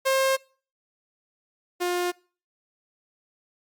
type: tone pair in turn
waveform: sawtooth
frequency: 533 / 355 Hz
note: C5 / F4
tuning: +32 / +28 cents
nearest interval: perfect fifth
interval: 704 cents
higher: first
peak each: -16 / -20 dBFS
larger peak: first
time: 0.05-0.37 / 1.8-2.12 s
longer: neither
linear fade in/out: 20 ms
effects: noise-tail reverb RT60 0.4 s tail -24 dB re dry + Opus 48 kbps